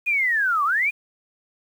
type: linear two-way sweep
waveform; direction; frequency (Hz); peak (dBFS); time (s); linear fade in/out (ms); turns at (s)
sine; down then up; 2489 to 1108 to 2489; -18; 0.06-0.91; 20; 0.64
effects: 8-bit